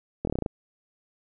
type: slowing click train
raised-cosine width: 2 ms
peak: -14 dBFS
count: 8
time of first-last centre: 0.25-0.462 s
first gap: 23 ms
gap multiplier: 1.09
effects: none

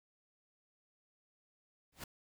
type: noise with exponential growth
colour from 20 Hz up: pink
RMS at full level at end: -40 dBFS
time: 1.92-2.04 s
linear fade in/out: 5 ms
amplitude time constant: 25 ms
effects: none

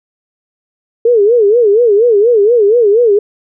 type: tone with vibrato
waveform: sine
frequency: 441.7 Hz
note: A4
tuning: 7 cents sharp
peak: -5 dBFS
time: 1.05-3.19 s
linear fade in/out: 5 ms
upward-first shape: sine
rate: 4.2 Hz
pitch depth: 180 cents each way
effects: none

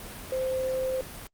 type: tone in noise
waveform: sine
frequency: 520 Hz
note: C5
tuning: 11 cents flat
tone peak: -26 dBFS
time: 0.32-1.01 s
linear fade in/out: 2 ms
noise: pink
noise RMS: -41 dBFS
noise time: 0-1.27 s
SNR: +12 dB
effects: Opus 32 kbps

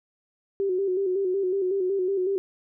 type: tone with vibrato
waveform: sine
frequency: 380 Hz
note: F#4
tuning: 46 cents sharp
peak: -22 dBFS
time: 0.6-2.38 s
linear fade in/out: 0 ms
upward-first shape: square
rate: 5.4 Hz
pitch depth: 62 cents each way
effects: none

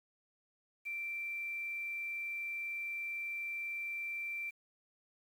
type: tone with quantisation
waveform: sine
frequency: 2349 Hz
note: D7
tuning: in tune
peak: -37 dBFS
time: 0.85-4.51 s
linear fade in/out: 20 ms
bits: 10
effects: none

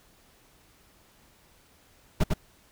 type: noise with echo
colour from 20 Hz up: brown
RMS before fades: -21 dBFS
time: 2.2-2.24 s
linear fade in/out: 10 ms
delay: 100 ms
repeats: 1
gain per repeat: -3 dB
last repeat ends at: 2.34 s
effects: pink hiss -60 dBFS RMS until 2.71 s

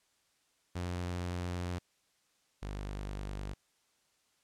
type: tone pair in turn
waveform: sawtooth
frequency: 88.7 / 49.78 Hz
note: F2 / G1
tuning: +27 / +27 cents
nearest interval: minor seventh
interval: 1000 cents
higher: first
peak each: -31 / -34 dBFS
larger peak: first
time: 0.75-1.79 / 2.62-3.54 s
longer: first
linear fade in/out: 10 ms
effects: white hiss -73 dBFS RMS until 4.43 s + low-pass 9000 Hz 12 dB/octave

